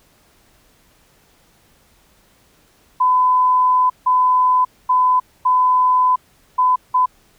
sine tone bursts at uneven times, 1008 Hz, B5, 35 cents sharp, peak -11 dBFS, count 6, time 3-3.9 / 4.06-4.65 / 4.89-5.2 / 5.45-6.16 / 6.58-6.76 / 6.94-7.06 s, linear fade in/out 10 ms, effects pink hiss -55 dBFS RMS until 7.38 s

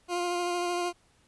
20% pulse tone with vibrato, 351.8 Hz, F4, 13 cents sharp, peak -23 dBFS, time 0.08-0.93 s, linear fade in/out 50 ms, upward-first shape sine, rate 13 Hz, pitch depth 17 cents each way, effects pink hiss -65 dBFS RMS until 1.27 s + resampled to 24000 Hz

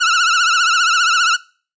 sawtooth tone with vibrato, 1387 Hz, F6, 12 cents flat, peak -8 dBFS, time 0-1.37 s, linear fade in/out 20 ms, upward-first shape triangle, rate 15 Hz, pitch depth 130 cents each way, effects noise-tail reverb RT60 0.4 s tail -22 dB re dry + resampled to 16000 Hz

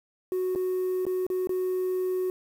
triangle tone with dropouts, 369 Hz, F#4, 5 cents flat, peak -22 dBFS, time 0.32-2.3 s, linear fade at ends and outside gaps 1 ms, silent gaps 0.551-0.558 / 1.053-1.066 / 1.266-1.301 / 1.472-1.493 s, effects tanh soft clip ceiling -20 dBFS + 8-bit

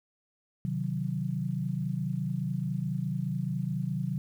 sine chord, C diminished, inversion none, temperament equal, 130.81 / 155.56 / 185 Hz, C3 / Eb3 / Gb3, 0 / 0 / 0 cents, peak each -33 dBFS, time 0.65-4.18 s, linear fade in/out 0 ms, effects 10-bit

